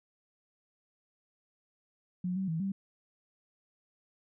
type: tone with pitch steps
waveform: sine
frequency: 180.7 / 191.1 / 161.9 / 194.9 Hz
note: F#3 / G3 / E3 / G3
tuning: -41 / -44 / -31 / -10 cents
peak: -30 dBFS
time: 2.24-2.72 s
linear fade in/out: 5 ms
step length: 120 ms
effects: none